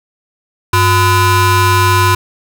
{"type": "ring-modulated tone", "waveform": "35% pulse", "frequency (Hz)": 456.7, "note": "A#4", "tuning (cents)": -36, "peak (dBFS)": -3, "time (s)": [0.73, 2.15], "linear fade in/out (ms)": 5, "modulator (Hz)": 554, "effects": []}